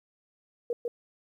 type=tone with echo; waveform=sine; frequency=476.5 Hz; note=A#4; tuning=38 cents sharp; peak=-26 dBFS; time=0.7-0.73 s; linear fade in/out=2 ms; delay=150 ms; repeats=1; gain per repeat=-2 dB; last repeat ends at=0.88 s; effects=11-bit